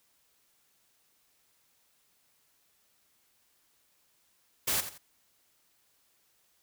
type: noise with echo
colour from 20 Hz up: white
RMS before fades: -29 dBFS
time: 4.67-4.81 s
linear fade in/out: 10 ms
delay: 86 ms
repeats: 2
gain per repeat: -11 dB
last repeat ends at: 4.982 s
effects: white hiss -70 dBFS RMS until 6.62 s